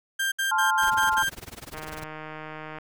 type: tone bursts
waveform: 35% pulse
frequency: 1586 Hz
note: G6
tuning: 20 cents sharp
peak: -22 dBFS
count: 6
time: 0.19-1.295 s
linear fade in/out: 10 ms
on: 130 ms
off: 65 ms
type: chord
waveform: sine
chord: F major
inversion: first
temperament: just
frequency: 873.1 / 1047.7 / 1396.9 Hz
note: A5 / C6 / F6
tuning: -14 / +2 / 0 cents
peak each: -24 / -27 / -25 dBFS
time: 0.51-1.23 s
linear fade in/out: 10 ms
type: noise with tremolo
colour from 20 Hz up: pink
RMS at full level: -38 dBFS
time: 0.82-2.04 s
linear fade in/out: 5 ms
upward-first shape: sine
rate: 20 Hz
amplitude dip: 95%
type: click train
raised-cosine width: 0.5 ms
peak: -23 dBFS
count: 163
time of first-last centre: 1.74-2.785 s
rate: 155 Hz
effects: none